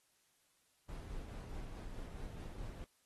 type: noise with tremolo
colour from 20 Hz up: brown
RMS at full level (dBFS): -45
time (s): 0.89-2.84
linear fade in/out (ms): 0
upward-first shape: sine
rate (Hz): 4.7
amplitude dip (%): 30
effects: white hiss -75 dBFS RMS until 3.05 s + AAC 32 kbps